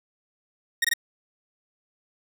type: tone bursts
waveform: sawtooth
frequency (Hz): 1864.7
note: A#6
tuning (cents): 0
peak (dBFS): -16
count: 3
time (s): 0.82-0.937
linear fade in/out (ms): 5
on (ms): 25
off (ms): 21
effects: none